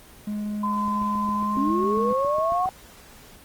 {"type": "tone", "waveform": "triangle", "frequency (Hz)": 209.1, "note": "G#3", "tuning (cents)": 12, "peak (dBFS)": -24, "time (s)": [0.27, 2.13], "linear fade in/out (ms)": 5}
{"type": "tone with pitch glide", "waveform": "sine", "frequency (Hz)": [1023, 1096.4], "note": ["C6", "C#6"], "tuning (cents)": [-39, -19], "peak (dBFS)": -24, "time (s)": [0.63, 2.66], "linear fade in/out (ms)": 5, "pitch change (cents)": 120, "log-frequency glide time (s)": [1.36, 1.88]}
{"type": "click train", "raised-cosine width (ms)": 3, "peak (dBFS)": -27, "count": 14, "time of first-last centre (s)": [0.88, 2.658], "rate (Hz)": 7.31}
{"type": "linear sweep", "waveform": "sine", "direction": "up", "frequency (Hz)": [260.8, 758], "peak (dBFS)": -22, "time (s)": [1.57, 2.69], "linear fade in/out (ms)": 0}
{"effects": ["pink hiss -48 dBFS RMS until 3.44 s", "Opus 24 kbps"]}